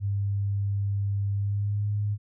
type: tone with pitch glide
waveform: sine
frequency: 100 to 103.41 Hz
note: G2 to G#2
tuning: +35 to -7 cents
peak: -24 dBFS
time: 0-2.18 s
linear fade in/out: 50 ms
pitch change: +58 cents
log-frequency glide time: 1.33-1.87 s
effects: none